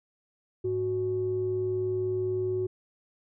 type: tone pair together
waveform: sine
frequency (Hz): 105.3 / 369.4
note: G#2 / F#4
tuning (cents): +24 / -3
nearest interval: octave + minor seventh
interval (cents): 2173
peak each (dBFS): -34 / -26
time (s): 0.64-2.67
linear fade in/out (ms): 10
effects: tanh soft clip ceiling -19 dBFS